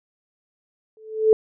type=tone with exponential growth; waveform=sine; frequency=436.9 Hz; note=A4; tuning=12 cents flat; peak=-8 dBFS; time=0.97-1.33 s; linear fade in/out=1 ms; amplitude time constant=77 ms; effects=none